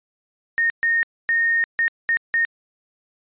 sine tone bursts at uneven times, 1843 Hz, A#6, 20 cents flat, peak -16 dBFS, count 6, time 0.58-0.7 / 0.83-1.03 / 1.29-1.64 / 1.79-1.88 / 2.09-2.17 / 2.34-2.45 s, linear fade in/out 0 ms, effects resampled to 8000 Hz

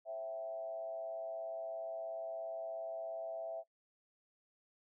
sine tone with frequency modulation, 659.3 Hz, E5, in tune, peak -39 dBFS, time 0.05-3.64 s, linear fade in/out 50 ms, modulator 117 Hz, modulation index 0.55, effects noise-tail reverb RT60 0.1 s tail -24 dB re dry

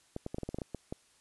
clicks, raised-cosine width 2 ms, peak -23 dBFS, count 11, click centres 0.164 / 0.264 / 0.345 / 0.384 / 0.433 / 0.49 / 0.545 / 0.586 / 0.618 / 0.747 / 0.925 s, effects white hiss -66 dBFS RMS until 1.2 s + resampled to 24000 Hz

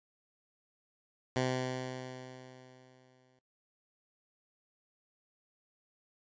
10% pulse tone with exponential decay, 128.3 Hz, C3, 34 cents flat, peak -20 dBFS, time 1.36-3.39 s, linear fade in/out 2 ms, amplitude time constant 440 ms, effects noise-tail reverb RT60 0.1 s tail -18 dB re dry + resampled to 16000 Hz

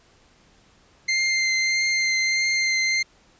sawtooth tone with vibrato, 2093 Hz, C7, in tune, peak -16 dBFS, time 1.08-3.03 s, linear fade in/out 10 ms, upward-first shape triangle, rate 1.6 Hz, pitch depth 15 cents each way, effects pink hiss -57 dBFS RMS until 3.39 s + resampled to 16000 Hz

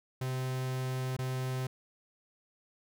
45% pulse tone with dropouts, 129.4 Hz, C3, 19 cents flat, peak -32 dBFS, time 0.21-1.67 s, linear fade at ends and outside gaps 5 ms, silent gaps 1.167-1.188 s, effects none

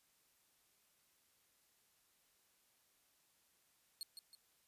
sawtooth tone with echo, 4320 Hz, C#8, 45 cents flat, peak -40 dBFS, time 4.01-4.03 s, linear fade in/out 0 ms, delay 160 ms, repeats 2, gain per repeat -7 dB, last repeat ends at 4.35 s, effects white hiss -75 dBFS RMS until 4.67 s + resampled to 32000 Hz

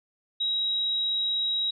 sine tone, 3834 Hz, A#7, 48 cents sharp, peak -24 dBFS, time 0.4-1.71 s, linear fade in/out 10 ms, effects none

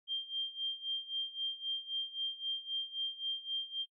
sine tone with tremolo, 3180 Hz, G7, 24 cents sharp, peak -32 dBFS, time 0.07-3.86 s, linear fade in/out 50 ms, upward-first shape sine, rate 3.8 Hz, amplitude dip 85%, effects noise-tail reverb RT60 0.1 s tail -26 dB re dry

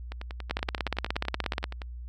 two click trains, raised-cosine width 0.3 ms, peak -11 / -22 dBFS, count 20 / 19, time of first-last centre 0.51-1.641 / 0.12-1.818 s, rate 16.8 / 10.6 Hz, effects added 60 Hz sine -37 dBFS peak until 2.08 s

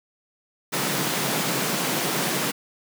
pink high-pass noise, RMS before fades -25 dBFS, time 0.72-2.52 s, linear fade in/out 20 ms, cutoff 130 Hz, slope 96 dB/octave, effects none

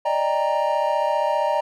triangle chord, Eb major seventh, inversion third, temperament equal with one note detuned, 587.3 / 622.3 / 796.3 / 932.3 Hz, D5 / Eb5 / G5 / Bb5, 0 / 0 / +27 / 0 cents, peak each -22 / -23 / -25 / -21 dBFS, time 0.05-1.61 s, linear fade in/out 10 ms, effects none

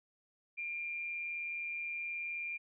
sine tone with amplitude modulation, 2392 Hz, D7, 31 cents sharp, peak -35 dBFS, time 0.57-2.58 s, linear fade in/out 20 ms, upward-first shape sine, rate 159 Hz, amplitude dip 40%, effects none

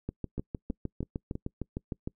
two click trains, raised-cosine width 3 ms, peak -20 / -22 dBFS, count 14 / 4, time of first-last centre 0.09-2.075 / 0.38-1.354 s, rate 6.55 / 3.08 Hz, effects noise-tail reverb RT60 0.1 s tail -26 dB re dry

